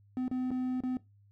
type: tone with dropouts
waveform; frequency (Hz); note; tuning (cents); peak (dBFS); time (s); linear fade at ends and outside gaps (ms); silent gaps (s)
triangle; 254.5; C4; -48; -28; 0.17-0.97; 1; 0.281-0.313 / 0.506-0.514 / 0.805-0.836
effects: noise-tail reverb RT60 0.2 s tail -18 dB re dry + added 101 Hz sine -59 dBFS peak until 1.31 s